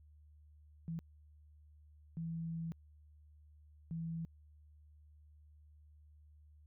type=tone bursts at uneven times; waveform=sine; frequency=164.81 Hz; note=E3; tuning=in tune; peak=-38 dBFS; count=3; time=0.88-0.99 / 2.17-2.72 / 3.91-4.25 s; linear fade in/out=0 ms; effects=added 75 Hz sine -59 dBFS peak until 6.66 s